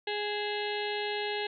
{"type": "harmonic tone with a mistuned harmonic", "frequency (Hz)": 415.3, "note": "G#4", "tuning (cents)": 0, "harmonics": [1, 2, 4, 5, 6, 7, 8, 9, 10], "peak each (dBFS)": [-34, -37, -40, -41, -42, -42, -43, -44, -44], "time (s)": [0.07, 1.47], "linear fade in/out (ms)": 5, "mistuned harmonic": 6, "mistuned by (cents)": 84, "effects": []}